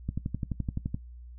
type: click train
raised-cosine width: 5 ms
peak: -18 dBFS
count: 11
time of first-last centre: 0.09-0.945 s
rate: 11.7 Hz
effects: noise-tail reverb RT60 0.1 s tail -17 dB re dry + added 60 Hz sine -43 dBFS peak until 1.38 s